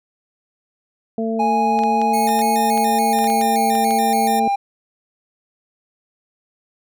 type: harmonic tone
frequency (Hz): 224.5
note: A3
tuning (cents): +35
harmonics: 1 / 2 / 3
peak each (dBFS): -21 / -24 / -26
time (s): 1.18-4.48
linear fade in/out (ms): 2
type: tone with pitch glide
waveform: triangle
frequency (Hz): 829 to 798.5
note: G#5 to G5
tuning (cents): -3 to +32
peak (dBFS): -14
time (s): 1.39-4.56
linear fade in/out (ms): 10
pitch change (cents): -65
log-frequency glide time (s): 2.64-3.7
type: clicks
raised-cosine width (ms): 0.2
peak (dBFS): -15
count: 12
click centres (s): 1.79 / 1.836 / 2.016 / 2.29 / 2.392 / 2.776 / 3.188 / 3.243 / 3.301 / 3.412 / 3.753 / 3.908
type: tone with vibrato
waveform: 5% pulse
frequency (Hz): 2000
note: B6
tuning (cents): +21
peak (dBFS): -17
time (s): 2.13-4.4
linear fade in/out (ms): 10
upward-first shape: square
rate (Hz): 3.5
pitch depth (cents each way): 160
effects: none